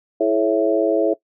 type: harmonic tone with a mistuned harmonic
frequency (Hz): 110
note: A2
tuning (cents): 0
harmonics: 3 / 4 / 5 / 6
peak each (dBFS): -20 / -20 / -20 / -20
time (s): 0.2-1.14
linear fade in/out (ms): 10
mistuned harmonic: 4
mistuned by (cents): -52
effects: noise-tail reverb RT60 0.1 s tail -20 dB re dry